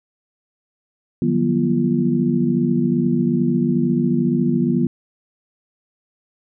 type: tone cluster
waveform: sine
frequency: 149.9 / 178.6 / 192.7 / 240.9 / 343.8 Hz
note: D3 / F3 / G3 / B3 / F4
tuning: +36 / +39 / -29 / -43 / -27 cents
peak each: -23 / -22 / -25 / -18 / -24 dBFS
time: 1.22-4.87 s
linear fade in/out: 2 ms
effects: none